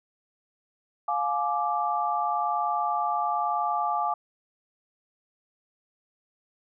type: chord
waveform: sine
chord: D diminished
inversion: first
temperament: just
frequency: 704.8 / 845.8 / 1174.7 Hz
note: F5 / Ab5 / D6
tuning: +16 / +31 / 0 cents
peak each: -29 / -28 / -28 dBFS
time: 1.08-4.14 s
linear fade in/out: 5 ms
effects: none